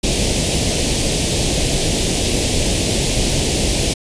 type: band-stop noise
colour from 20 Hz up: pink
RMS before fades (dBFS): -17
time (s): 0.03-3.94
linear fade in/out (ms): 10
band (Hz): 660 to 2500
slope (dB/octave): 24
effects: resampled to 22050 Hz